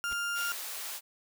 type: tone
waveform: 35% pulse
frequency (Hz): 1400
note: F6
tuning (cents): +4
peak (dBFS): -29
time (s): 0.04-0.52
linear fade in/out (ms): 0
type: noise with exponential growth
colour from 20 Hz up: pink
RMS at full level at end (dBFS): -40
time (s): 0.05-0.13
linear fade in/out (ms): 2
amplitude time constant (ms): 16
type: high-pass noise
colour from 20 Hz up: white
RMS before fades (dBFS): -39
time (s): 0.34-1.01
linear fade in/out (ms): 50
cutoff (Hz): 590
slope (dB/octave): 12
effects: none